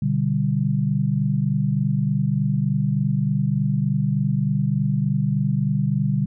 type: chord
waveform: sine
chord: G major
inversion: first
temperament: equal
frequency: 123.47 / 146.83 / 196 Hz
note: B2 / D3 / G3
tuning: 0 / 0 / 0 cents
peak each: -24 / -21 / -23 dBFS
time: 0.02-6.26 s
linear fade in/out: 5 ms
effects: none